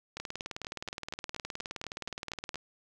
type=two click trains; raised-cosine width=0.2 ms; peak=-20 / -21 dBFS; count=46 / 11; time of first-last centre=0.2-2.544 / 0.17-2.557 s; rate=19.2 / 4.19 Hz; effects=none